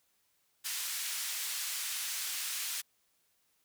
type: band-pass noise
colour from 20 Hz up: white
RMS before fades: -37 dBFS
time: 0.64-2.82 s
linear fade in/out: 20 ms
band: 1700 to 12000 Hz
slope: 12 dB/octave
effects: white hiss -74 dBFS RMS until 3.64 s